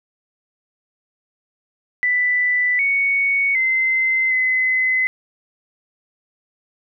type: tone with pitch steps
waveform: sine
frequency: 1984 / 2225 / 2066 / 2035 Hz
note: B6 / C#7 / C7 / C7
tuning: +7 / +6 / -22 / -49 cents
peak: -15 dBFS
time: 2.03-5.07 s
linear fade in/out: 0 ms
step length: 760 ms
effects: none